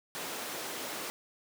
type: high-pass noise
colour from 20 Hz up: pink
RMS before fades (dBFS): -39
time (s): 0.15-1.1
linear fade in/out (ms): 0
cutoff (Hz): 330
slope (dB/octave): 12
effects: none